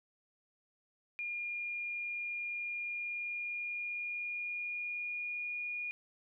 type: tone with pitch glide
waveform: sine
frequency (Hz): 2417 to 2438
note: D7 to D#7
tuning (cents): +49 to -36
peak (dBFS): -36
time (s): 1.19-5.91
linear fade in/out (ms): 0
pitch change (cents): +15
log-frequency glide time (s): 2.78-5.57
effects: none